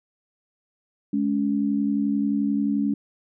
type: tone pair together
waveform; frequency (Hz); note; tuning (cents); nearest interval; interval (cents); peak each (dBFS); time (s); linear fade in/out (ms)
sine; 210.4 / 281.8; G#3 / C#4; +23 / +29; perfect fourth; 506; -23; 1.13-2.94; 5
effects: none